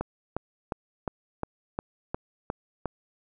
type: click train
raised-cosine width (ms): 1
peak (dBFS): -15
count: 9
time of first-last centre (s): 0.01-2.857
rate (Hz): 2.81
effects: none